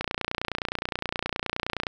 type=click train; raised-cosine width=0.3 ms; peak=-11 dBFS; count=56; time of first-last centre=0.01-1.868 s; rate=29.6 Hz; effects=none